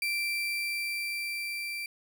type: tone with level ramp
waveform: 35% pulse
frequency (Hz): 2349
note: D7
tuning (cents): 0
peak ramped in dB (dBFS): -26 to -32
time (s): 0.02-1.86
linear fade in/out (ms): 2
effects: none